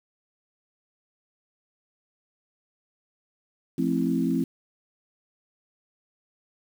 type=chord; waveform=sine; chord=F major seventh; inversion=none; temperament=equal with one note detuned; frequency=174.61 / 220 / 264.4 / 329.6 Hz; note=F3 / A3 / C4 / E4; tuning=0 / 0 / +18 / 0 cents; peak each=-28 / -29 / -25 / -29 dBFS; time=3.78-4.44 s; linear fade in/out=5 ms; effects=8-bit